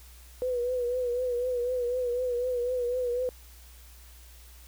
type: tone with vibrato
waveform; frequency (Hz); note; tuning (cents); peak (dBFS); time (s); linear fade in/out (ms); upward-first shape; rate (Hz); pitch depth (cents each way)
sine; 493.9; B4; 0; -26; 0.42-3.29; 0; triangle; 4; 64
effects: added 60 Hz sine -49 dBFS peak until 4.67 s + white hiss -55 dBFS RMS until 4.67 s